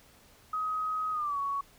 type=tone with pitch glide; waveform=sine; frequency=1262 to 1117.8 Hz; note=D#6 to C#6; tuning=+24 to +14 cents; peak=-29 dBFS; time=0.53-1.61 s; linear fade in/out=5 ms; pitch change=-210 cents; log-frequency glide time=1.12-1.38 s; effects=pink hiss -59 dBFS RMS until 1.78 s